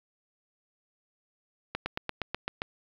slowing click train, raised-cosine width 0.3 ms, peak -14 dBFS, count 8, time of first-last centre 1.75-2.619 s, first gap 110 ms, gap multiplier 1.04, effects low-pass 5000 Hz 12 dB/octave + 8-bit

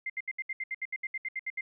sine tone bursts, 2093 Hz, C7, in tune, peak -31 dBFS, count 15, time 0.06-1.61 s, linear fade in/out 5 ms, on 38 ms, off 70 ms, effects none

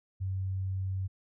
sine tone, 95 Hz, F#2, 46 cents sharp, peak -30 dBFS, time 0.2-1.08 s, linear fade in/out 20 ms, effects none

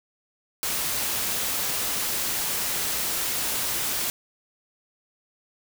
white noise, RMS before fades -27 dBFS, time 0.63-4.1 s, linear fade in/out 0 ms, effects none

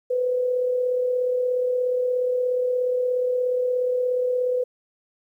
sine tone with amplitude modulation, 500 Hz, B4, 21 cents sharp, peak -18 dBFS, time 0.1-4.64 s, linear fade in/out 10 ms, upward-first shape sine, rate 36.9 Hz, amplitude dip 40%, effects 10-bit

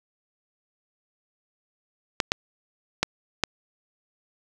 clicks, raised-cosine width 0.2 ms, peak -3 dBFS, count 4, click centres 2.202 / 2.319 / 3.03 / 3.437 s, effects 7-bit

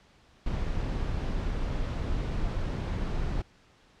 brown noise, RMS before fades -30 dBFS, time 0.46-3.42 s, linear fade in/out 5 ms, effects pink hiss -60 dBFS RMS until 4 s + low-pass 5000 Hz 12 dB/octave

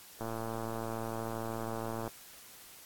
click train, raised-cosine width 1 ms, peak -24 dBFS, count 212, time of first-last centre 0.21-2.077 s, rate 113 Hz, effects white hiss -53 dBFS RMS until 2.85 s + AAC 64 kbps

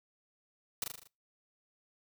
white noise with echo, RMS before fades -34 dBFS, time 0.82-0.84 s, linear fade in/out 2 ms, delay 39 ms, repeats 6, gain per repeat -4 dB, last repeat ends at 1.074 s, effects noise-tail reverb RT60 0.3 s tail -25 dB re dry

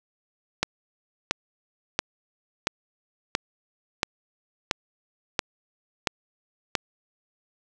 click train, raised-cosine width 0.2 ms, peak -4 dBFS, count 10, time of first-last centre 0.63-6.752 s, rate 1.47 Hz, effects none

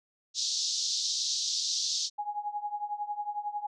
white band-pass noise, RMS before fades -31 dBFS, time 0.34-2.1 s, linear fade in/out 50 ms, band 3700 to 6300 Hz, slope 48 dB/octave
sine tone with tremolo, 830 Hz, G#5, 1 cent flat, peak -28 dBFS, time 2.18-3.67 s, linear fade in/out 10 ms, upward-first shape triangle, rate 11 Hz, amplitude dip 90%
effects none

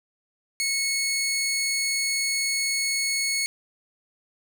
15% pulse tone, 2196 Hz, C#7, 17 cents flat, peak -17 dBFS, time 0.6-3.46 s, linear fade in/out 0 ms, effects none

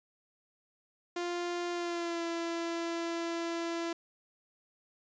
sawtooth tone with pitch glide, 349.2 to 336.3 Hz, F4 to E4, 0 to +35 cents, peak -29 dBFS, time 1.16-3.93 s, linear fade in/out 5 ms, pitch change -65 cents, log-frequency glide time 1.72-2.24 s, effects resampled to 16000 Hz

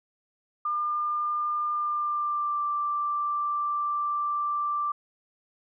sine tone with pitch glide, 1202 to 1175.9 Hz, D6 to D6, +40 to +2 cents, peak -25 dBFS, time 0.65-4.92 s, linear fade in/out 5 ms, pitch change -38 cents, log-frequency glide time 1.74-2.62 s, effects none

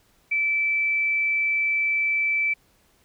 sine tone, 2320 Hz, D7, 22 cents flat, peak -20 dBFS, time 0.31-2.54 s, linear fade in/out 10 ms, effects pink hiss -62 dBFS RMS until 3.04 s

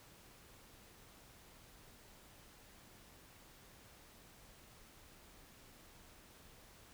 silence, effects pink hiss -61 dBFS RMS until 6.93 s

